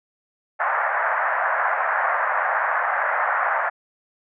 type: band-pass noise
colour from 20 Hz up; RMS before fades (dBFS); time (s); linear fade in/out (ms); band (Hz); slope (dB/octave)
white; -22; 0.59-3.7; 20; 600 to 1800; 48
effects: none